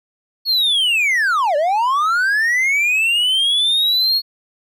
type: linear two-way sweep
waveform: triangle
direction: down then up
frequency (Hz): 4387 to 560 to 4351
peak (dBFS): -12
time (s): 0.45-4.22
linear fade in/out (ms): 50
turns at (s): 1.56
effects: none